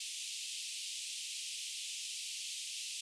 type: band-pass noise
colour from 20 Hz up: pink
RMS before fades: -43 dBFS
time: 0-3.01 s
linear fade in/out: 5 ms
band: 2600 to 9700 Hz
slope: 48 dB/octave
effects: none